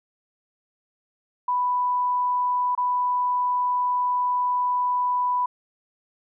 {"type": "tone with dropouts", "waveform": "sine", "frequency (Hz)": 990, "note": "B5", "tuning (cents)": 4, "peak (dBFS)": -20, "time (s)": [1.48, 5.46], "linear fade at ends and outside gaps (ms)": 5, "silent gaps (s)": [2.751, 2.776], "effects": []}